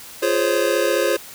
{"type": "chord", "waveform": "square", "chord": "Db major seventh", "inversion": "first", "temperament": "just", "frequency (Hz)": [346.5, 415.8, 519.7, 554.4], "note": ["F4", "Ab4", "C5", "Db5"], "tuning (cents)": [-14, 2, -12, 0], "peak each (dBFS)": [-24, -24, -22, -23], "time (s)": [0.22, 1.17], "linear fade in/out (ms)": 10, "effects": ["white hiss -39 dBFS RMS until 1.34 s"]}